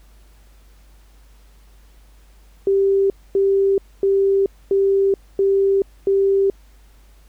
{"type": "tone bursts", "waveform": "sine", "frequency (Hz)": 392, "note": "G4", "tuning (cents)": 0, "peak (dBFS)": -13, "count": 6, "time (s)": [2.67, 6.5], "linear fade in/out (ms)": 2, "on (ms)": 430, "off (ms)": 250, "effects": ["added 50 Hz sine -46 dBFS peak until 7.28 s", "pink hiss -57 dBFS RMS until 7.28 s"]}